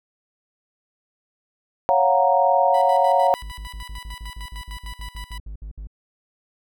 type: chord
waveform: sine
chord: Gb major seventh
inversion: second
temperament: equal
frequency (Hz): 554.4 / 698.5 / 740 / 932.3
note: Db5 / F5 / Gb5 / Bb5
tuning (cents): 0 / 0 / 0 / 0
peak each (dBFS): -20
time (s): 1.89-3.34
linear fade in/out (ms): 0
type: tone with tremolo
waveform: 15% pulse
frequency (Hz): 987.8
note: B5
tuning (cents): 0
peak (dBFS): -29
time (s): 2.74-5.38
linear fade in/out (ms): 5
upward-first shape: square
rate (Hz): 6.6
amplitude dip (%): 75
type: tone bursts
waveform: triangle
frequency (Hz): 51.7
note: G#1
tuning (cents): -7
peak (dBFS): -29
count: 16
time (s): 3.42-5.872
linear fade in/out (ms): 5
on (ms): 97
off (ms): 60
effects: none